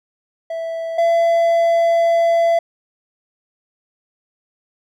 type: tone pair in turn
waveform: triangle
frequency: 659 / 673.2 Hz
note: E5 / E5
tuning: -1 / +36 cents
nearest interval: unison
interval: 37 cents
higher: second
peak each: -20 / -10 dBFS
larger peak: second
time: 0.5-0.98 / 0.98-2.59 s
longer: second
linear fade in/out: 5 ms
effects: none